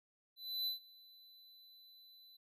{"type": "tone with ADSR envelope", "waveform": "square", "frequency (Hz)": 4004, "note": "B7", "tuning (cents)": 23, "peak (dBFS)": -35, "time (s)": [0.36, 2.37], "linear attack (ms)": 310, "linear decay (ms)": 120, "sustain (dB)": -24, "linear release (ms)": 8, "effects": []}